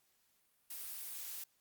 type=noise; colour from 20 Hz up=blue; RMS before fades=-45 dBFS; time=0.7-1.44 s; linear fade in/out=5 ms; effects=white hiss -75 dBFS RMS until 1.6 s + Opus 48 kbps